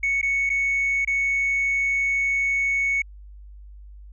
sine tone with dropouts, 2217 Hz, C#7, in tune, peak -18 dBFS, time 0.03-3.02 s, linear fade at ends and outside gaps 5 ms, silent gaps 0.215-0.228 / 0.494-0.5 / 1.049-1.074 s, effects tanh soft clip ceiling -17 dBFS + added 50 Hz sine -40 dBFS peak until 4.12 s

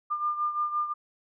sine beating tone pair, 1200 / 1205.8 Hz, D6 / D6, +37 / +45 cents, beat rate 5.8 Hz, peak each -27 / -33 dBFS, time 0.1-0.94 s, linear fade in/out 20 ms, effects none

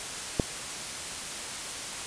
click, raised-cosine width 2 ms, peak -9 dBFS, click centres 0.398 s, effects white hiss -36 dBFS RMS until 2.06 s + resampled to 22050 Hz

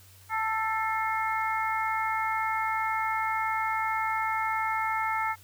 harmonic tone with a mistuned harmonic, 441.9 Hz, A4, 7 cents sharp, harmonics 2 / 3 / 4 / 5, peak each -29 / -31 / -36 / -33 dBFS, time 0.29-5.36 s, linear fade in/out 50 ms, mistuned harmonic 5, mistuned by -45 cents, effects added 94 Hz sine -54 dBFS peak until 5.43 s + white hiss -56 dBFS RMS until 5.43 s

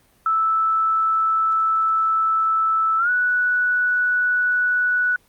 sine tone with pitch glide, 1315 to 1476 Hz, E6 to F#6, -5 to -5 cents, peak -16 dBFS, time 0.26-5.16 s, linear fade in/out 2 ms, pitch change +200 cents, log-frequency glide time 2.98-3.1 s, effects pink hiss -58 dBFS RMS until 5.28 s + Opus 32 kbps

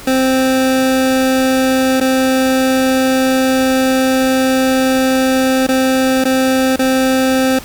25% pulse tone with dropouts, 261.6 Hz, C4, in tune, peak -7 dBFS, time 0.07-7.59 s, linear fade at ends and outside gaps 5 ms, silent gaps 2.002-2.01 / 5.668-5.687 / 6.241-6.252 / 6.761-6.791 s, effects pink hiss -33 dBFS RMS until 7.64 s

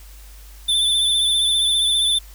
square tone with vibrato, 3520 Hz, A7, in tune, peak -16 dBFS, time 0.68-2.19 s, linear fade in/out 10 ms, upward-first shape sine, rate 15 Hz, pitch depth 33 cents each way, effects added 50 Hz sine -39 dBFS peak until 2.34 s + white hiss -48 dBFS RMS until 2.34 s

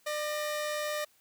sawtooth tone pair together, 599.4 / 1880 Hz, D5 / A#6, +35 / +14 cents, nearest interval octave + minor sixth, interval 1979 cents, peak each -28 / -37 dBFS, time 0.06-1.05 s, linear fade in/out 10 ms, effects white hiss -66 dBFS RMS until 1.2 s + high-pass 60 Hz 12 dB/octave

